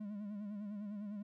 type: tone with vibrato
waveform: triangle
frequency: 206.4 Hz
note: G#3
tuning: 10 cents flat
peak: -39 dBFS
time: 0-1.23 s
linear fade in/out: 10 ms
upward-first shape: sine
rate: 9.9 Hz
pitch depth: 64 cents each way
effects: none